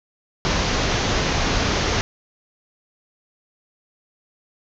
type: low-pass noise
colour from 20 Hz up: pink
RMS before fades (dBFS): -21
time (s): 0.45-2.01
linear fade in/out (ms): 0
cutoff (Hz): 6600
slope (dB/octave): 96
effects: none